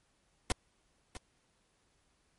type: noise with echo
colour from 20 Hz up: pink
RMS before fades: -29 dBFS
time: 0.5-0.52 s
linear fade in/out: 0 ms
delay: 650 ms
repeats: 1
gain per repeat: -14 dB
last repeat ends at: 1.17 s
effects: pink hiss -73 dBFS RMS until 2.38 s + MP3 48 kbps